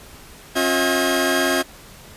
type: tone cluster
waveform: sawtooth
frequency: 270.8 / 356.8 / 638 / 1623 Hz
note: C#4 / F4 / D#5 / G#6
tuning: -40 / +37 / +43 / -40 cents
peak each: -19 dBFS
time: 0.55-1.63 s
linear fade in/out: 20 ms
effects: pink hiss -43 dBFS RMS until 2.16 s + resampled to 32000 Hz